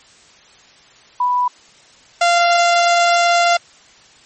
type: tone pair in turn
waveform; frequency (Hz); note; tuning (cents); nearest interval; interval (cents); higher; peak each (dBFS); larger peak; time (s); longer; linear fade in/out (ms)
sine / sawtooth; 987.8 / 692.1; B5 / F5; 0 / -16; tritone; 616; first; -13 / -7; second; 1.2-1.48 / 2.21-3.57; second; 5
effects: white hiss -47 dBFS RMS until 4.25 s + MP3 32 kbps